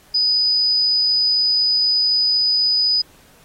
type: tone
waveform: sine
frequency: 4978 Hz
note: D#8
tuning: in tune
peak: -14 dBFS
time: 0.14-3.02 s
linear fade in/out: 10 ms
effects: pink hiss -51 dBFS RMS until 3.44 s + AAC 48 kbps